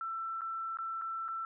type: tone with dropouts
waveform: sine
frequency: 1336 Hz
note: E6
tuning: 23 cents sharp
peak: -35 dBFS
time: 0.01-1.45 s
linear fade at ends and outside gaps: 1 ms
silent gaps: 0.409-0.417 / 0.771-0.787 / 1.014-1.019 / 1.281-1.286 s
effects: none